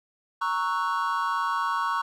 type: chord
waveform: triangle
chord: F# dominant seventh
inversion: first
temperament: equal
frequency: 932.3 / 1108.7 / 1318.5 / 1480 Hz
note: A#5 / C#6 / E6 / F#6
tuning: 0 / 0 / 0 / 0 cents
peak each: -28 / -25 / -31 / -31 dBFS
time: 0.41-2.02 s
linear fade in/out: 10 ms
effects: none

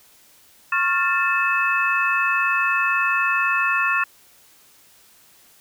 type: tone cluster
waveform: sine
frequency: 1094 / 1389 / 1776 / 2601 Hz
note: C#6 / F6 / A6 / E7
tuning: -23 / -10 / +16 / -24 cents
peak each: -23 dBFS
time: 0.72-4.04 s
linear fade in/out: 5 ms
effects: white hiss -53 dBFS RMS until 5.6 s

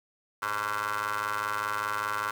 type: ring-modulated tone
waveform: 20% pulse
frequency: 105 Hz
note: G#2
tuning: 19 cents sharp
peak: -21 dBFS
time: 0.42-2.31 s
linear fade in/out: 5 ms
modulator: 1250 Hz
effects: high-pass 60 Hz 12 dB/octave + 8-bit

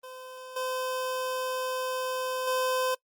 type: tone with level steps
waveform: 25% pulse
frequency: 513 Hz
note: C5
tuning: 34 cents flat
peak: -38 / -26 / -22 dBFS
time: 0.03-2.95 s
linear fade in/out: 10 ms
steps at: 0.56 / 2.47 s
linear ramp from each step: 5 ms
effects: noise-tail reverb RT60 0.1 s tail -22 dB re dry + Opus 32 kbps

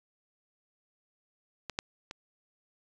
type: clicks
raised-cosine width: 0.2 ms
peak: -19 / -13 / -23 dBFS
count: 3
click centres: 1.697 / 1.789 / 2.111 s
effects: resampled to 22050 Hz

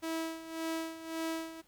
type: tone with tremolo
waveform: sawtooth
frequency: 325 Hz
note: E4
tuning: 24 cents flat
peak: -29 dBFS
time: 0.02-1.62 s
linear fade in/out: 20 ms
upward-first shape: sine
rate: 1.8 Hz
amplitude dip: 75%
effects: pink hiss -67 dBFS RMS until 1.67 s

